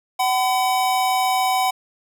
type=tone pair together; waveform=square; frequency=755.9 / 1009 Hz; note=F#5 / B5; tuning=+37 / +37 cents; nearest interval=perfect fourth; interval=500 cents; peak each=-19 / -24 dBFS; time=0.19-1.71 s; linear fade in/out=10 ms; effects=none